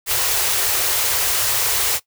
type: band-stop noise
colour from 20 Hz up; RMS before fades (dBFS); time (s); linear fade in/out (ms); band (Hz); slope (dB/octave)
white; -19; 0.06-2; 50; 130 to 340; 96
effects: noise-tail reverb RT60 0.1 s tail -18 dB re dry